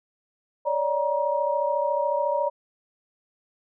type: tone cluster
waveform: sine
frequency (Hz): 563 / 597 / 948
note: C#5 / D5 / A#5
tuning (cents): +27 / +28 / +29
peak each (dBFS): -26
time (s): 0.65-2.5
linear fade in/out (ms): 20
effects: none